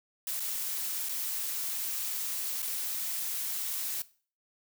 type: noise with dropouts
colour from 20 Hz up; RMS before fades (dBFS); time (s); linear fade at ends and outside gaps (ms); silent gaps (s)
blue; -34; 0.27-4.02; 2; 0.398-0.402 / 1.088-1.092 / 2.621-2.626
effects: noise-tail reverb RT60 0.4 s tail -18 dB re dry